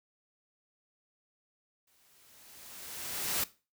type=noise with exponential growth; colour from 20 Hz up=white; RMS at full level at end=-30 dBFS; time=1.87-3.44 s; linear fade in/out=5 ms; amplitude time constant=340 ms; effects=noise-tail reverb RT60 0.3 s tail -17 dB re dry